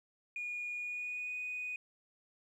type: tone with pitch glide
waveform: sine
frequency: 2441 to 2484 Hz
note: D#7 to D#7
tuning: -34 to -3 cents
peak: -36 dBFS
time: 0.36-1.76 s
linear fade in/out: 2 ms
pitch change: +31 cents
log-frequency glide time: 0.75-1.36 s
effects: tanh soft clip ceiling -33 dBFS + 12-bit